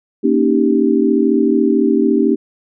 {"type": "chord", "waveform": "sine", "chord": "Eb dominant seventh", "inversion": "second", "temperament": "equal", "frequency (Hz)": [233.1, 277.2, 311.1, 392], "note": ["Bb3", "Db4", "Eb4", "G4"], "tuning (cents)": [0, 0, 0, 0], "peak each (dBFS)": -16, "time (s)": [0.23, 2.36], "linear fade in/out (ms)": 20, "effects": []}